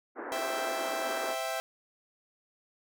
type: band-pass noise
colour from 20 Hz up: pink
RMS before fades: -39 dBFS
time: 0.15-1.36 s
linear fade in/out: 50 ms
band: 270 to 1800 Hz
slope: 48 dB/octave
type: chord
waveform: sawtooth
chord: C major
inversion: none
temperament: equal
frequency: 523.3 / 659.3 / 784 Hz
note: C5 / E5 / G5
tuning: 0 / 0 / 0 cents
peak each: -36 / -30 / -33 dBFS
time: 0.32-1.6 s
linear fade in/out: 0 ms
effects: none